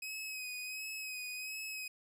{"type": "tone with vibrato", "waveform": "sawtooth", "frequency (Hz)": 2531, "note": "D#7", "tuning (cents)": 29, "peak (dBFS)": -37, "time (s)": [0.02, 1.88], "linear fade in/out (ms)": 5, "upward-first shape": "sine", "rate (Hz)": 1.4, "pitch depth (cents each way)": 35, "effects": []}